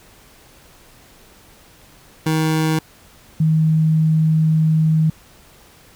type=tone pair in turn; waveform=25% pulse / sine; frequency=158 / 158 Hz; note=D#3 / D#3; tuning=+27 / +27 cents; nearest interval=unison; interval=0 cents; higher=neither; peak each=-12 dBFS; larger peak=neither; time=2.26-2.79 / 3.4-5.1 s; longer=second; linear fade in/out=5 ms; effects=pink hiss -48 dBFS RMS until 5.95 s